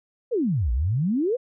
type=exponential two-way sweep; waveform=sine; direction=down then up; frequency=530 to 55.1 to 530 Hz; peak=-20 dBFS; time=0.31-1.37 s; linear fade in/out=20 ms; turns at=0.72 s; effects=none